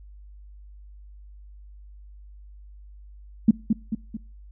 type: tone with echo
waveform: sine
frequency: 220 Hz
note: A3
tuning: in tune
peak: -10 dBFS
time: 3.48-3.51 s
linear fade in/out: 5 ms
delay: 220 ms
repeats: 3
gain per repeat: -6 dB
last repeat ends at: 4.17 s
effects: noise-tail reverb RT60 0.4 s tail -24 dB re dry + added 50 Hz sine -43 dBFS peak until 4.51 s